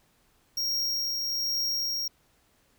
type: tone with tremolo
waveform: square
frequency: 5588 Hz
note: F8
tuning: in tune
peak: -26 dBFS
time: 0.57-2.08 s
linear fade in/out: 5 ms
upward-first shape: triangle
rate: 1.2 Hz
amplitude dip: 30%
effects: pink hiss -66 dBFS RMS until 2.78 s